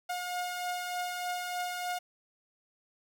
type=beating tone pair; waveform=sawtooth; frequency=714 / 717.3 Hz; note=F5 / F5; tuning=+38 / +46 cents; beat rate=3.3 Hz; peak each=-38 / -30 dBFS; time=0.09-1.99 s; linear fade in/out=10 ms; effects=none